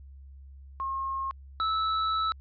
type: tone pair in turn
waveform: sine / square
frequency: 1076 / 1307.8 Hz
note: C6 / E6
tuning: +48 / -14 cents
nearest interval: minor third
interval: 338 cents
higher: second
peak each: -29 / -26 dBFS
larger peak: second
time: 0.8-1.31 / 1.6-2.32 s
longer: second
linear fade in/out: 0 ms
effects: added 68 Hz sine -45 dBFS peak until 2.4 s + resampled to 11025 Hz

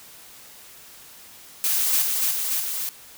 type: noise with echo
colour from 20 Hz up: blue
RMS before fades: -22 dBFS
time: 1.64-2.02 s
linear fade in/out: 0 ms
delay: 290 ms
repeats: 3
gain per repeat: -2 dB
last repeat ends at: 2.89 s
effects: white hiss -46 dBFS RMS until 3.17 s

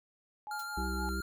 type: tone with tremolo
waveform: sine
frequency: 844 Hz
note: G#5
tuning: 28 cents sharp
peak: -37 dBFS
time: 0.47-1.09 s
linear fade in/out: 0 ms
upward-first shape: sine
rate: 3.8 Hz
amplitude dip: 75%
type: tone with vibrato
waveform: square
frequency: 1394 Hz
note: F6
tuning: 4 cents flat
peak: -39 dBFS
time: 0.51-1.22 s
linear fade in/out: 2 ms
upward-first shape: sine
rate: 6.2 Hz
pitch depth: 15 cents each way
type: noise with exponential decay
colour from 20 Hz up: blue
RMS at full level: -42 dBFS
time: 0.59-0.69 s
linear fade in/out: 5 ms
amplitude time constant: 20 ms
type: harmonic tone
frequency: 64.7 Hz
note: C2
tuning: 19 cents flat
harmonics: 1 / 3 / 5 / 6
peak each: -35 / -40 / -42 / -43 dBFS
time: 0.77-1.21 s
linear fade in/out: 5 ms
effects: none

